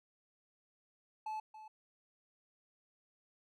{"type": "tone with echo", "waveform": "triangle", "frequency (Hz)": 866, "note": "A5", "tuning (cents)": -28, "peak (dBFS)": -36, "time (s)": [1.26, 1.4], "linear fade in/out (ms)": 5, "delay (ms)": 280, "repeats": 1, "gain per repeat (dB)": -12, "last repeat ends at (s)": 1.68, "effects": []}